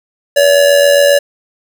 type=tone with amplitude modulation; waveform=square; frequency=570 Hz; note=C#5; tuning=48 cents sharp; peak=-4 dBFS; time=0.36-1.19 s; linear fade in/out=10 ms; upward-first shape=sine; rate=87.4 Hz; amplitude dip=55%; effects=none